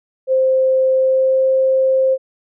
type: tone with pitch glide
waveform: sine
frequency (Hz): 523.3 to 526.9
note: C5 to C5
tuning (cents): 0 to +12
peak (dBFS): -11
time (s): 0.27-2.18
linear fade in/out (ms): 50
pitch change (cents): +12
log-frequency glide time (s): 0.93-1.48
effects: none